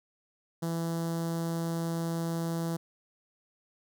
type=tone with notch filter; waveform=sawtooth; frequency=166.3 Hz; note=E3; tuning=16 cents sharp; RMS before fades=-32 dBFS; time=0.62-2.77 s; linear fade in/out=10 ms; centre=2400 Hz; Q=0.66; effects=none